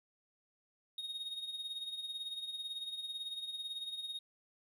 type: tone with tremolo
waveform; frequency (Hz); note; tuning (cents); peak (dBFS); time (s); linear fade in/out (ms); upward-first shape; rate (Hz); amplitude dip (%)
triangle; 3729; A#7; 0; -36; 0.98-4.19; 2; sine; 18; 60
effects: none